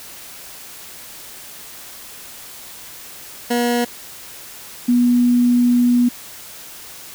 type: tone pair in turn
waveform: 20% pulse / sine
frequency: 240 / 243.4 Hz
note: B3 / B3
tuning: -49 / -25 cents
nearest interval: unison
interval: 24 cents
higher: second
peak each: -11 / -11 dBFS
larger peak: neither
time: 3.5-3.85 / 4.88-6.09 s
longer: second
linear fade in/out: 10 ms
effects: white hiss -37 dBFS RMS until 7.14 s